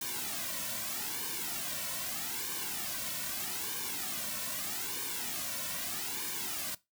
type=noise with flanger; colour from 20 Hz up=white; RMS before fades=-37 dBFS; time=0.01-6.75 s; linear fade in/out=5 ms; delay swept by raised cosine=1.5 to 2.47 ms; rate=0.8 Hz; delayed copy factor=-0.8; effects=noise-tail reverb RT60 0.2 s tail -19 dB re dry